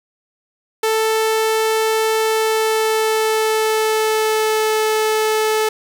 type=tone with pitch glide; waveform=sawtooth; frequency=440.9 to 434.6 Hz; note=A4 to A4; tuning=+4 to -21 cents; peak=-11 dBFS; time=0.83-5.69 s; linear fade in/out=5 ms; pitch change=-25 cents; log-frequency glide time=2.15-4.78 s; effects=7-bit